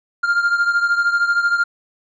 triangle beating tone pair, 1396.9 / 1409.9 Hz, F6 / F6, 0 / +16 cents, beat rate 13 Hz, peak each -14 / -19 dBFS, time 0.23-1.64 s, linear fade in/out 10 ms, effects resampled to 16000 Hz

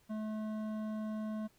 sine tone with hard clipping, 215.8 Hz, A3, 33 cents flat, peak -38 dBFS, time 0.09-1.48 s, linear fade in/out 20 ms, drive 11 dB, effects pink hiss -69 dBFS RMS until 1.58 s

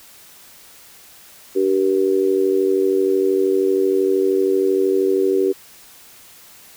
sine tone with amplitude modulation, 385 Hz, G4, 31 cents flat, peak -10 dBFS, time 1.55-5.53 s, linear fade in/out 20 ms, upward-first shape sine, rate 92.9 Hz, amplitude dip 90%, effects white hiss -45 dBFS RMS until 6.76 s

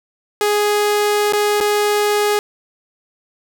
sawtooth tone with dropouts, 415.6 Hz, G#4, 1 cent sharp, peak -10 dBFS, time 0.41-2.39 s, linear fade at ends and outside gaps 1 ms, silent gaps 1.324-1.333 / 1.603-1.609 s, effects 7-bit

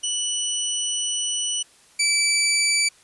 15% pulse tone pair in turn, 2960 / 2316 Hz, F#7 / D7, 0 / -25 cents, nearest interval major third, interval 425 cents, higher first, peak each -15 / -11 dBFS, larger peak second, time 0.03-1.63 / 1.99-2.89 s, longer first, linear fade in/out 10 ms, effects white hiss -54 dBFS RMS until 3.03 s + resampled to 24000 Hz

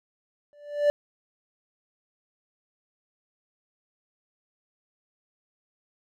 triangle tone with exponential growth, 585 Hz, D5, 7 cents flat, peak -13 dBFS, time 0.53-0.9 s, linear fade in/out 0 ms, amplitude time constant 80 ms, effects none

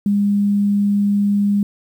sine tone, 202.9 Hz, G#3, 40 cents flat, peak -13 dBFS, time 0.06-1.63 s, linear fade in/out 2 ms, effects 8-bit

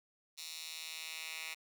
10% pulse tone with high-pass filter sweep, 160 Hz, D#3, 49 cents sharp, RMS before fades -45 dBFS, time 0.37-1.55 s, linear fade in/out 20 ms, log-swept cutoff 4200 to 2300 Hz, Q 1.6, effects none

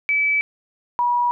sine tone pair in turn, 2300 / 967 Hz, D7 / B5, -37 / -37 cents, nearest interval octave + minor third, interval 1500 cents, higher first, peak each -16 dBFS, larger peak neither, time 0.09-0.41 / 0.99-1.31 s, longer neither, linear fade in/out 0 ms, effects none

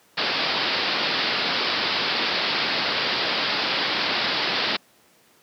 white low-pass noise, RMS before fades -24 dBFS, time 0.17-4.77 s, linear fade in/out 10 ms, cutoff 5000 Hz, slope 96 dB/octave, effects pink hiss -57 dBFS RMS until 5.42 s + high-pass 200 Hz 12 dB/octave

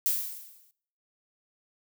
violet noise with exponential decay, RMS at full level -24 dBFS, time 0.06-0.71 s, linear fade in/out 0 ms, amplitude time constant 140 ms, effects noise-tail reverb RT60 0.6 s tail -20 dB re dry

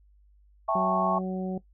sine chord, A dominant seventh, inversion second, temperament just, 660 / 792 / 880 / 1100 Hz, E5 / G5 / A5 / C#6, +2 / +18 / 0 / -14 cents, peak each -27 / -31 / -31 / -28 dBFS, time 0.68-1.19 s, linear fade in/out 10 ms
harmonic tone, 186.5 Hz, F#3, 14 cents sharp, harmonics 1 / 2 / 3 / 4, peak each -29 / -35 / -39 / -41 dBFS, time 0.75-1.58 s, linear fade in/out 5 ms
effects noise-tail reverb RT60 0.1 s tail -17 dB re dry + added 50 Hz sine -56 dBFS peak until 1.73 s

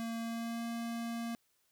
square tone with pitch glide, 229 to 232.3 Hz, A#3 to A#3, -31 to -6 cents, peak -37 dBFS, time 0-1.35 s, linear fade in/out 0 ms, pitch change +25 cents, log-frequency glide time 0.2-0.64 s, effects white hiss -75 dBFS RMS until 1.71 s

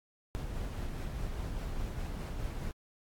brown noise with tremolo, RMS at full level -36 dBFS, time 0.35-2.71 s, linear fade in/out 0 ms, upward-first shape sine, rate 4.9 Hz, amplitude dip 25%, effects AAC 64 kbps

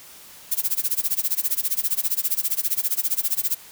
violet noise with tremolo, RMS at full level -20 dBFS, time 0.51-3.55 s, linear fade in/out 10 ms, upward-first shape sine, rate 15 Hz, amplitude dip 100%, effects white hiss -45 dBFS RMS until 3.71 s

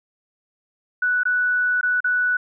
sine tone with dropouts, 1480 Hz, F#6, in tune, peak -17 dBFS, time 1.02-2.37 s, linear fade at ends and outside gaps 5 ms, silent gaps 1.234-1.253 / 1.812-1.83 / 2.005-2.043 s, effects none

